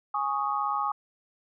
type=chord; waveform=sine; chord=Ab suspended fourth; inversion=none; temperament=equal; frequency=830.6 / 1108.7 / 1244.5 Hz; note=Ab5 / Db6 / Eb6; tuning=0 / 0 / 0 cents; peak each=-30 dBFS; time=0.14-0.92 s; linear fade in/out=5 ms; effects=none